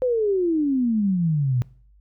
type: exponential sweep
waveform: sine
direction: down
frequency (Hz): 520 to 118.7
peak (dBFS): -18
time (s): 0.02-1.62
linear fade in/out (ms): 0
effects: noise-tail reverb RT60 0.5 s tail -22 dB re dry + added 50 Hz sine -51 dBFS peak until 2 s